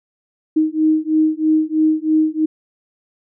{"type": "beating tone pair", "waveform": "sine", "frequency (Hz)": [311.1, 314.2], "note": ["D#4", "D#4"], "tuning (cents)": [0, 17], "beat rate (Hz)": 3.1, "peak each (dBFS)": -16, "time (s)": [0.56, 2.46], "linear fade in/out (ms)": 10, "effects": []}